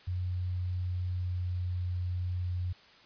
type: tone with pitch glide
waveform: sine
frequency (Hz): 90.4 to 89.72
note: F#2 to F2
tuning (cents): -40 to +47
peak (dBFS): -30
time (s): 0.07-2.73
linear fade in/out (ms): 10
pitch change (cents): -13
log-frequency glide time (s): 0.62-2.47
effects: white hiss -57 dBFS RMS until 3.05 s + resampled to 11025 Hz